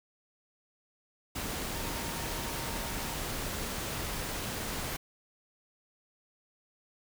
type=tone in noise; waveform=sine; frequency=923 Hz; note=A#5; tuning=17 cents flat; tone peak=-46 dBFS; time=1.73-3.15 s; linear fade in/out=10 ms; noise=pink; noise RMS=-36 dBFS; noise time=1.35-4.97 s; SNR=-13 dB; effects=none